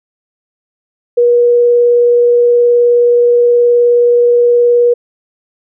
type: tone with vibrato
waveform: sine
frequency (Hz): 480.6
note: B4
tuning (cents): -47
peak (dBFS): -5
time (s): 1.17-4.94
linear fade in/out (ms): 10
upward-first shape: triangle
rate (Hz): 19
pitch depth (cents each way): 8
effects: none

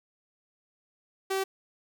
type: tone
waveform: sawtooth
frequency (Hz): 385.2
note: G4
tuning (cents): -30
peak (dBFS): -23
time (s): 1.3-1.44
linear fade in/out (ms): 10
effects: none

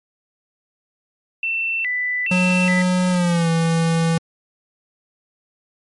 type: tone with vibrato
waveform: sine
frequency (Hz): 2310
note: D7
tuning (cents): -29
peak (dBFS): -19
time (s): 1.43-2.82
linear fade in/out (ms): 2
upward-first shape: square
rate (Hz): 1.2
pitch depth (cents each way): 260
type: tone with pitch glide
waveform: square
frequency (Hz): 182 to 164.98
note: F#3 to E3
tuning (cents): -28 to +2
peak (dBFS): -16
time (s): 2.31-4.18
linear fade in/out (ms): 5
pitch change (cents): -170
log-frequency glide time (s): 3.1-3.49
effects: MP3 48 kbps

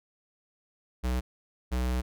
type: tone pair in turn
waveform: square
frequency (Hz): 62.3 / 62.3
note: B1 / B1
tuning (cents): +16 / +16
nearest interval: unison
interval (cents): 0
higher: neither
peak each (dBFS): -27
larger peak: neither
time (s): 1.03-1.21 / 1.71-2.02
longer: second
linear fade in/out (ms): 20
effects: none

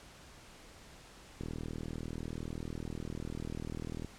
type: click train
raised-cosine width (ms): 3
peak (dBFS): -27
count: 107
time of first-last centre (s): 1.41-4.047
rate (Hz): 40.2
effects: pink hiss -55 dBFS RMS until 4.18 s + low-pass 9000 Hz 12 dB/octave

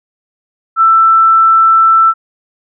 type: tone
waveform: sine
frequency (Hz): 1330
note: E6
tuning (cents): +15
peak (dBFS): -4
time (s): 0.76-2.14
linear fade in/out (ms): 50
effects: none

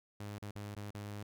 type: tone with dropouts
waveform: sawtooth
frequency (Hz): 103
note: G#2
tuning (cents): -14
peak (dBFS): -38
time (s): 0.2-1.23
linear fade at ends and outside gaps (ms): 5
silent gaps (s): 0.384-0.423 / 0.51-0.555 / 0.75-0.765 / 0.907-0.946
effects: none

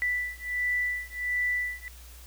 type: beating tone pair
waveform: sine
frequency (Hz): 1975.5 / 1976.9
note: B6 / B6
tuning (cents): 0 / +1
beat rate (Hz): 1.4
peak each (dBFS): -30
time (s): 0.02-1.88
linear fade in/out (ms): 0
effects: added 60 Hz sine -46 dBFS peak until 2.26 s + white hiss -52 dBFS RMS until 2.26 s

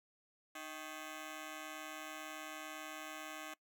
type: ring-modulated tone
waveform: 10% pulse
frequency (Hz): 469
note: A#4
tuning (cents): +11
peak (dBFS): -34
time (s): 0.55-3.54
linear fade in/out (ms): 5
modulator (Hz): 161
effects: noise-tail reverb RT60 0.1 s tail -21 dB re dry

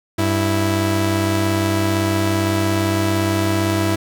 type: tone pair together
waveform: sawtooth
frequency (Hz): 97.6 / 328.6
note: G2 / E4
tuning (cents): -7 / -5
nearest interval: octave + major sixth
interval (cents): 2102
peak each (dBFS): -15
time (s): 0.18-3.96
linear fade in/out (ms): 10
effects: none

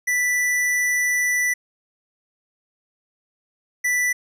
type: tone pair in turn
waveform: square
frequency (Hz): 1975.5 / 1975.5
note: B6 / B6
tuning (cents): 0 / 0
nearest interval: unison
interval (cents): 0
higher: neither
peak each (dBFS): -19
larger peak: neither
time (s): 0.07-1.54 / 3.84-4.13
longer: first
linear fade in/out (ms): 10
effects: resampled to 32000 Hz

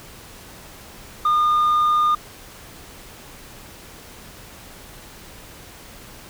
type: tone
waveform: sine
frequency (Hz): 1216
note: D#6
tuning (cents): -40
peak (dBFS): -12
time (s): 1.25-2.15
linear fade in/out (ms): 5
effects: tanh soft clip ceiling -14 dBFS + pink hiss -42 dBFS RMS until 6.29 s

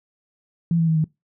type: tone with pitch steps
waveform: sine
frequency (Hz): 168.3 / 164.27 / 160.33 / 156.49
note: E3 / E3 / E3 / D#3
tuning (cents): +36 / -6 / -48 / +10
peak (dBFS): -16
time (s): 0.71-1.042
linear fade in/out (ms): 2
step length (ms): 83
effects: noise-tail reverb RT60 0.2 s tail -23 dB re dry

